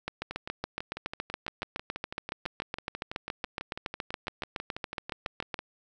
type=two click trains; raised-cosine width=0.3 ms; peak=-16 / -20 dBFS; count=40 / 33; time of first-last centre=0.08-5.542 / 0.31-5.591 s; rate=7.14 / 6.06 Hz; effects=none